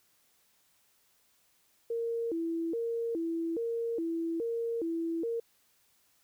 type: tone with vibrato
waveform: sine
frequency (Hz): 391.7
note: G4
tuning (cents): -1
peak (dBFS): -30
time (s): 1.9-5.4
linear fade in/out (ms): 5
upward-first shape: square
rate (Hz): 1.2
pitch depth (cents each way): 290
effects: white hiss -69 dBFS RMS until 6.23 s